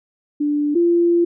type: tone pair in turn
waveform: sine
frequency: 293.7 / 343.5 Hz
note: D4 / F4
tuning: 0 / -29 cents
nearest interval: minor third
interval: 271 cents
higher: second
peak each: -16 / -12 dBFS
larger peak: second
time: 0.4-0.75 / 0.75-1.25 s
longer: second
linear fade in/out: 10 ms
effects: none